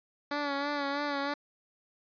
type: tone with vibrato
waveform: 10% pulse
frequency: 285.4 Hz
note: D4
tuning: 49 cents flat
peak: -22 dBFS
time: 0.31-1.34 s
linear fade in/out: 5 ms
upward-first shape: sine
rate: 3.1 Hz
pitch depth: 43 cents each way
effects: resampled to 11025 Hz